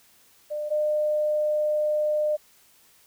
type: tone pair in turn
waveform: sine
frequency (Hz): 599 / 604.2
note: D5 / D5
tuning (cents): +34 / +49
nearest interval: unison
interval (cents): 15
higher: second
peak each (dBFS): -27 / -21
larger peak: second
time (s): 0.5-0.7 / 0.7-2.37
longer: second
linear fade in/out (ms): 20
effects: white hiss -58 dBFS RMS until 3.06 s

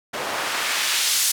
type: noise with band-pass filter sweep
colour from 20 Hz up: white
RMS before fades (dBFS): -23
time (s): 0.13-1.32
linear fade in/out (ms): 10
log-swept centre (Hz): 540 to 7000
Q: 0.74
effects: none

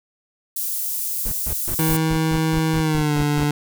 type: high-pass noise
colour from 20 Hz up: white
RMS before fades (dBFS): -25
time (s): 0.56-1.97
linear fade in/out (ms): 5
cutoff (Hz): 8900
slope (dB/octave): 12
type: noise bursts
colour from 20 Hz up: brown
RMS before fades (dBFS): -27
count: 11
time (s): 1.25-3.442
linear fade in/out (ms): 5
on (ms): 72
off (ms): 140
type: tone with pitch glide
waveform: 25% pulse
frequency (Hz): 159.5 to 147.11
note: D#3 to D3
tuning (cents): +43 to +3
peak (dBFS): -14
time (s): 1.79-3.51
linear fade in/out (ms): 2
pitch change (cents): -140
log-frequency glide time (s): 2.79-3.16
effects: none

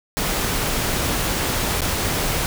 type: noise with dropouts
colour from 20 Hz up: pink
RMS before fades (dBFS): -22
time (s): 0.17-2.46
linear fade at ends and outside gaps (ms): 0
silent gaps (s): 1.807-1.818
effects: none

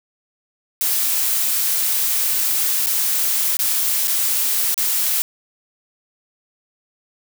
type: noise with dropouts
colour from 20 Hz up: blue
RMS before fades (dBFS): -19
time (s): 0.81-5.22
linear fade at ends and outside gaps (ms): 0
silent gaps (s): 2.861-2.869 / 3.569-3.591 / 4.073-4.08 / 4.743-4.778
effects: none

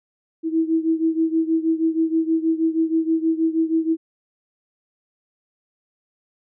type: beating tone pair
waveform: sine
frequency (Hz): 322.1 / 328.4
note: E4 / E4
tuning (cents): -40 / -6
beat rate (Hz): 6.3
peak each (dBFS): -19 / -22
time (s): 0.43-3.97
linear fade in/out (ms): 50
effects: none

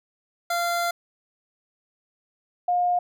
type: tone pair in turn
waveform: 25% pulse / sine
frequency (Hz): 691 / 712.1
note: F5 / F5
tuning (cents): -19 / +33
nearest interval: minor second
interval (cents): 52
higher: second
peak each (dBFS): -19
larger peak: neither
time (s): 0.5-0.91 / 2.68-2.99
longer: first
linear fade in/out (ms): 5
effects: none

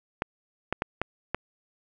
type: clicks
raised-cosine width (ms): 0.5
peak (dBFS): -11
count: 5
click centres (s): 0.221 / 0.726 / 0.821 / 1.016 / 1.346
effects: none

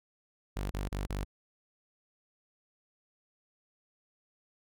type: tone bursts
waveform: sawtooth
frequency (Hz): 49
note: G1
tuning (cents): 0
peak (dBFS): -29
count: 4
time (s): 0.56-1.247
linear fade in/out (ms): 10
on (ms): 150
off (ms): 29
effects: none

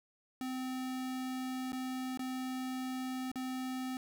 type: tone with dropouts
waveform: square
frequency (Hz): 257.8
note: C4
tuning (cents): -26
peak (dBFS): -37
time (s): 0.41-3.97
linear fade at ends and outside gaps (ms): 1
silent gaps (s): 1.721-1.73 / 2.174-2.193 / 3.316-3.357
effects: none

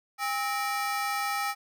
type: ring-modulated tone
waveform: 30% pulse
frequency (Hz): 1051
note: C6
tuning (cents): +7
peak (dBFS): -22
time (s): 0.18-1.55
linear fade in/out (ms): 50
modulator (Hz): 243
effects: none

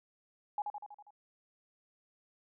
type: tone with echo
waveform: sine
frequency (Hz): 830.6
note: G#5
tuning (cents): 0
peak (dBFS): -31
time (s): 0.58-0.62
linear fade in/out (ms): 2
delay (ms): 81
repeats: 6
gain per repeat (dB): -4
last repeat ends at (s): 1.106
effects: none

